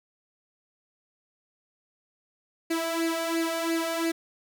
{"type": "tone with flanger", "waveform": "sawtooth", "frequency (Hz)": 330, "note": "E4", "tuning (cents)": 2, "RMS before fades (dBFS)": -28, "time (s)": [2.7, 4.12], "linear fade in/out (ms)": 10, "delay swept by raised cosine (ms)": [0.43, 1.73], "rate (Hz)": 2.9, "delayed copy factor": 0.7, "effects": []}